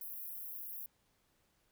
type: high-pass noise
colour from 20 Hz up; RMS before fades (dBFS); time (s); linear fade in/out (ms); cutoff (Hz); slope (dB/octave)
white; -45; 0.01-0.86; 2; 11000; 96
effects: pink hiss -75 dBFS RMS until 1.71 s

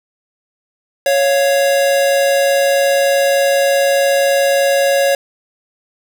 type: tone pair together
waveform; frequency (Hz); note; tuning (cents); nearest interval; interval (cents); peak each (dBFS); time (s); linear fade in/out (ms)
square; 554.4 / 697.7; C#5 / F5; 0 / -2; major third; 398; -12 / -20; 1.06-5.15; 2
effects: none

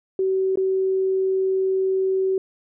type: tone with dropouts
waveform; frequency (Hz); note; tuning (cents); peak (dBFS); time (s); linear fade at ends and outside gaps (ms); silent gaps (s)
sine; 380.4; F#4; +48; -18; 0.19-2.38; 2; 0.557-0.573
effects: none

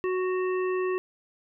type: harmonic tone with a mistuned harmonic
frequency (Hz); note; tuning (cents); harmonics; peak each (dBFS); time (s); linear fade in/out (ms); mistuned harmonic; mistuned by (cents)
369.4; F#4; -3; 1 / 3 / 5 / 7; -25 / -35 / -39 / -42; 0.04-0.98; 0; 7; +53
effects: none

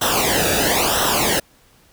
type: noise with flanger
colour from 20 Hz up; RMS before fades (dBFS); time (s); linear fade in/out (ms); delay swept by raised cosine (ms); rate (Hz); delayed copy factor
pink; -18; 0.01-1.4; 10; 0.43 to 0.96; 1; -0.8
effects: pink hiss -54 dBFS RMS until 1.92 s

